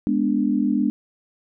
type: chord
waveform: sine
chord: G# diminished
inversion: none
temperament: equal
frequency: 207.7 / 246.9 / 293.7 Hz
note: G#3 / B3 / D4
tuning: 0 / 0 / 0 cents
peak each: -22 dBFS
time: 0.07-0.9 s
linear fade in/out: 0 ms
effects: none